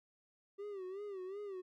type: tone with vibrato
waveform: triangle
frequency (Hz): 390.5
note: G4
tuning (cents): -7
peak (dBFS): -40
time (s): 0.58-1.62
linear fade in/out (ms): 20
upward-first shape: sine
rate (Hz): 2.7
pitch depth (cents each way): 110
effects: none

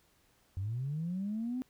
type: linear sweep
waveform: sine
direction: up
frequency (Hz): 90.1 to 260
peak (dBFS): -32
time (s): 0.57-1.62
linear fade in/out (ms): 0
effects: tanh soft clip ceiling -28 dBFS + pink hiss -69 dBFS RMS until 1.69 s

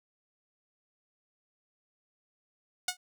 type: tone with exponential decay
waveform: 5% pulse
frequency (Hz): 729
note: F#5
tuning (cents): -26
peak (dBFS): -14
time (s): 2.88-2.97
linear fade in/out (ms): 5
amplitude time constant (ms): 19
effects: none

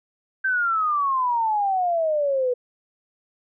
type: exponential sweep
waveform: sine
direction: down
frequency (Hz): 1570 to 487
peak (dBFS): -19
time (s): 0.44-2.54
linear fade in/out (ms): 10
effects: none

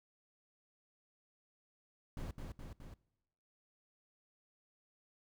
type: noise with echo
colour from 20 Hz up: brown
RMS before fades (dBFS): -42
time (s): 2.17-2.31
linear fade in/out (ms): 2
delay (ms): 210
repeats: 3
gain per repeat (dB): -3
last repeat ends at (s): 2.94
effects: noise-tail reverb RT60 1.0 s tail -23 dB re dry

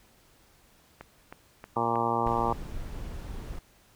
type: click train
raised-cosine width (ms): 0.5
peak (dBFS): -26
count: 5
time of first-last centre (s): 1.01-2.272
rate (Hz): 3.17
type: harmonic tone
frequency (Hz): 116.54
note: A#2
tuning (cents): 0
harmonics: 1 / 2 / 3 / 4 / 5 / 6 / 7 / 8 / 9 / 10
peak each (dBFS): -37 / -35 / -35 / -34 / -37 / -36 / -31 / -31 / -35 / -33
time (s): 1.76-2.53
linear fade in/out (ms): 5
type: noise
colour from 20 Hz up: brown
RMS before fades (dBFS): -37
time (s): 2.26-3.59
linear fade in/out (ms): 5
effects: pink hiss -61 dBFS RMS until 3.95 s

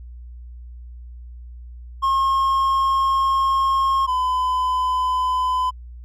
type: tone pair in turn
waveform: triangle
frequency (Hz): 1077 / 1012.5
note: C6 / B5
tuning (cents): +50 / +43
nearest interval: minor second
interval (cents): 107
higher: first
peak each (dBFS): -14 / -16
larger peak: first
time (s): 2.02-4.07 / 4.07-5.71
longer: first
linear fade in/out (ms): 20
effects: added 60 Hz sine -35 dBFS peak until 6.04 s

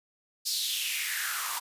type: noise with high-pass filter sweep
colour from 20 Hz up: white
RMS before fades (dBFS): -31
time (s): 0.45-1.6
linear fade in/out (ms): 20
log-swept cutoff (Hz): 4800 to 950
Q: 4.4
effects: resampled to 32000 Hz

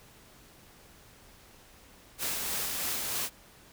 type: noise with tremolo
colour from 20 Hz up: white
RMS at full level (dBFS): -32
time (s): 2.18-3.3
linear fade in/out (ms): 50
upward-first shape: sine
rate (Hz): 3.2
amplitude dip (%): 25
effects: pink hiss -56 dBFS RMS until 3.72 s

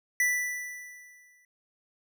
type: tone with exponential decay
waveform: square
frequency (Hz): 1975.5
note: B6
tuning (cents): 0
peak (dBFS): -22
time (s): 0.2-1.45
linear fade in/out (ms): 2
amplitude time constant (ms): 270
effects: none

